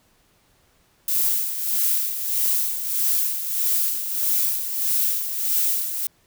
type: noise with tremolo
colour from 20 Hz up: violet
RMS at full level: -20 dBFS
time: 1.08-6.07 s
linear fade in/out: 2 ms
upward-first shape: sine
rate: 1.6 Hz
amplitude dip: 60%
effects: pink hiss -61 dBFS RMS until 6.26 s